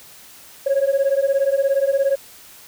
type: beating tone pair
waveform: sine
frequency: 540 / 557 Hz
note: C#5 / C#5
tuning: -45 / +8 cents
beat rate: 17 Hz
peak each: -17 / -16 dBFS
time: 0.66-2.16 s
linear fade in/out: 10 ms
effects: tanh soft clip ceiling -12 dBFS + white hiss -44 dBFS RMS until 2.67 s